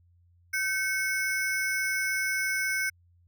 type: ring-modulated tone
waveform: square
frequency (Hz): 1864.7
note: A#6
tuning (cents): 0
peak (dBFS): -24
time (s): 0.53-2.9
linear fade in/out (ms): 10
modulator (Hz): 327
effects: added 87 Hz sine -59 dBFS peak until 3.27 s